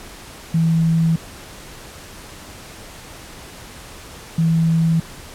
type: tone pair in turn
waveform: sine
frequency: 163.8 / 163.8 Hz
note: E3 / E3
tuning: -11 / -11 cents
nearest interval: unison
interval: 0 cents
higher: neither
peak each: -13 dBFS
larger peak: neither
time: 0.54-1.16 / 4.38-5 s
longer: neither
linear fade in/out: 5 ms
effects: pink hiss -38 dBFS RMS until 5.34 s + low-pass 12000 Hz 12 dB/octave